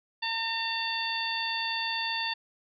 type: harmonic tone with a mistuned harmonic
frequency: 909 Hz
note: A#5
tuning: 44 cents flat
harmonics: 1 / 2 / 3 / 4 / 5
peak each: -35 / -35 / -35 / -35 / -35 dBFS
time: 0.22-2.34 s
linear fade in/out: 10 ms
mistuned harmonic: 4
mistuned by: -46 cents
effects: none